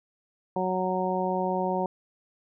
harmonic tone, 185 Hz, F#3, in tune, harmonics 1 / 2 / 3 / 4 / 5, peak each -31 / -31 / -31 / -31 / -31 dBFS, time 0.56-1.86 s, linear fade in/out 2 ms, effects none

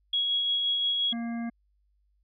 sine tone with tremolo, 3322 Hz, G#7, in tune, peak -23 dBFS, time 0.13-1.13 s, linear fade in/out 5 ms, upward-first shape sine, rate 5.7 Hz, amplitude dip 25%
harmonic tone, 233.1 Hz, A#3, in tune, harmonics 1 / 3 / 5 / 7 / 9, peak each -30 / -42 / -51 / -48 / -48 dBFS, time 1.12-1.5 s, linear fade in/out 10 ms
effects added 50 Hz sine -66 dBFS peak until 2.23 s

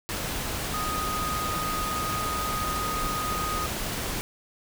sine tone in noise, 1244.5 Hz, D#6, in tune, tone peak -29 dBFS, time 0.74-3.66 s, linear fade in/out 0 ms, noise pink, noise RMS -31 dBFS, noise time 0.09-4.21 s, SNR -1 dB, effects none

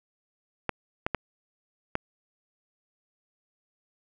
clicks, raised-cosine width 0.5 ms, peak -11 dBFS, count 4, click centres 0.693 / 1.065 / 1.147 / 1.954 s, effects none

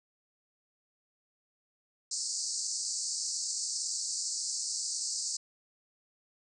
white band-pass noise, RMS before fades -35 dBFS, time 2.11-5.37 s, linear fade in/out 5 ms, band 4400 to 8400 Hz, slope 96 dB/octave, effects none

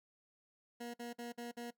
20% pulse tone bursts, 238.1 Hz, A#3, 37 cents sharp, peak -38 dBFS, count 5, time 0.8-1.708 s, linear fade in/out 10 ms, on 140 ms, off 52 ms, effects noise-tail reverb RT60 0.1 s tail -19 dB re dry

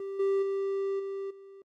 triangle tone with level steps, 392 Hz, G4, in tune, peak -32 / -22 / -26 / -31 / -45 dBFS, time 0-1.62 s, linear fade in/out 2 ms, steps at 0.19 / 0.42 / 0.99 / 1.3 s, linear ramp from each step 10 ms, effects Opus 24 kbps

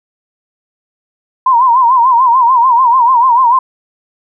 sine tone with vibrato, 987.8 Hz, B5, in tune, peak -5 dBFS, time 1.46-3.59 s, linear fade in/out 5 ms, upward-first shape sine, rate 6.8 Hz, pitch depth 120 cents each way, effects none

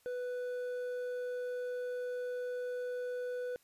sine tone with hard clipping, 495.3 Hz, B4, 5 cents sharp, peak -37 dBFS, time 0.06-3.56 s, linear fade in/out 0 ms, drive 5 dB, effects white hiss -69 dBFS RMS until 3.63 s + resampled to 32000 Hz

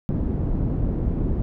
pink low-pass noise, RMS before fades -23 dBFS, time 0.09-1.42 s, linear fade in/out 0 ms, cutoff 290 Hz, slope 12 dB/octave, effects none

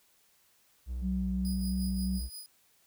triangle tone with vibrato, 61.74 Hz, B1, in tune, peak -31 dBFS, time 0.86-2.3 s, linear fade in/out 50 ms, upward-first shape square, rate 8.1 Hz, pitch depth 11 cents each way
sine tone, 188.2 Hz, F#3, 30 cents sharp, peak -30 dBFS, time 1.01-2.21 s, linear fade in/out 50 ms
15% pulse tone with tremolo, 4962 Hz, D#8, 6 cents flat, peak -34 dBFS, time 1.45-2.46 s, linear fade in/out 0 ms, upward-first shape sine, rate 5.7 Hz, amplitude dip 60%
effects white hiss -67 dBFS RMS until 2.86 s

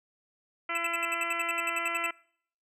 harmonic tone, 337.7 Hz, E4, 42 cents sharp, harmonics 1 / 2 / 3 / 4 / 5 / 6 / 7 / 8 / 9, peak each -44 / -40 / -41 / -34 / -45 / -35 / -38 / -42 / -46 dBFS, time 0.69-2.11 s, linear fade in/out 5 ms
square tone bursts, 2637 Hz, E7, in tune, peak -29 dBFS, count 15, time 0.75-2.064 s, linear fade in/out 2 ms, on 26 ms, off 66 ms
effects noise-tail reverb RT60 0.6 s tail -24 dB re dry + low-pass 12000 Hz 12 dB/octave

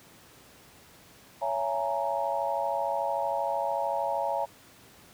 sine chord, A# half-diminished seventh, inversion first, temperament just, 559.4 / 671.3 / 839.1 / 932.3 Hz, C#5 / E5 / G#5 / A#5, +16 / +31 / +18 / 0 cents, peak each -32 dBFS, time 1.41-4.46 s, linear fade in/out 20 ms, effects pink hiss -54 dBFS RMS until 5.13 s + high-pass 80 Hz 12 dB/octave

